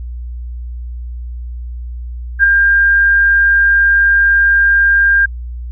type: tone with ADSR envelope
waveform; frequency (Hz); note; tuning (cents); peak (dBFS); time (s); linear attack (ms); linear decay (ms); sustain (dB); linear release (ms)
sine; 1601; G6; +36; -3; 2.39-5.26; 45; 10; -4; 9
effects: added 60 Hz sine -22 dBFS peak until 5.71 s